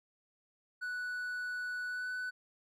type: tone with pitch glide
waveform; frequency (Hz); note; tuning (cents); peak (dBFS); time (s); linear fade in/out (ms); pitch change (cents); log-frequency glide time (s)
triangle; 1480 to 1496.3; F#6 to F#6; 0 to +19; -34; 0.81-2.31; 20; +19; 1.88-2.09
effects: none